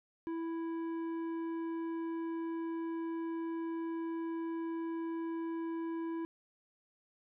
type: tone with tanh clipping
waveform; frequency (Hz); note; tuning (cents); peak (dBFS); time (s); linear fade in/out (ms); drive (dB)
sine; 330.1; E4; +2; -37; 0.27-6.25; 0; 10
effects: none